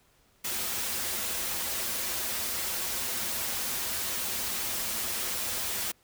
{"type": "noise with comb filter", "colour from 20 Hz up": "white", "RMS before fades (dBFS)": -32, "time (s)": [0.44, 5.92], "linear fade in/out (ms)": 10, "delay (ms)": 6.8, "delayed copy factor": -0.6, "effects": ["pink hiss -65 dBFS RMS until 6.03 s"]}